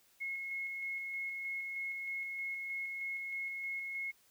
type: tone with tremolo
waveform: sine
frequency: 2170 Hz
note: C#7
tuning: 37 cents flat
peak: -36 dBFS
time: 0.2-4.12 s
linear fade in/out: 20 ms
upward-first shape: square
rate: 3.2 Hz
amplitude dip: 25%
effects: white hiss -68 dBFS RMS until 4.3 s